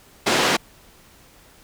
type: band-pass noise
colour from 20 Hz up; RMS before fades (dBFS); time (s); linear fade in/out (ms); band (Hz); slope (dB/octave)
pink; -19; 0.26-0.57; 10; 290 to 5700; 12
effects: pink hiss -51 dBFS RMS until 1.63 s